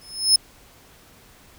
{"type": "tone with exponential growth", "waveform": "30% pulse", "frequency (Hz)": 5200, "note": "E8", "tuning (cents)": -24, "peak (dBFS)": -6, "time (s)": [0.01, 0.36], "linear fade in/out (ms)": 5, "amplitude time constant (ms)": 76, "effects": ["pink hiss -51 dBFS RMS until 1.58 s"]}